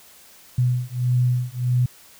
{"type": "beating tone pair", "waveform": "sine", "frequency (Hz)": [123.47, 125.07], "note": ["B2", "B2"], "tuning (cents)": [0, 22], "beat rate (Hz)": 1.6, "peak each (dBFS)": -21, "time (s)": [0.58, 1.86], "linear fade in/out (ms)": 5, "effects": ["white hiss -49 dBFS RMS until 2.19 s"]}